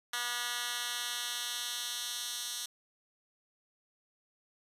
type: tone with high-pass filter sweep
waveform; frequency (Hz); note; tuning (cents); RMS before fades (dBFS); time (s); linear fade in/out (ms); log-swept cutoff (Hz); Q
10% pulse; 241.8; B3; -36; -37; 0.13-2.66; 5; 1900 to 4300; 1.1
effects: resampled to 32000 Hz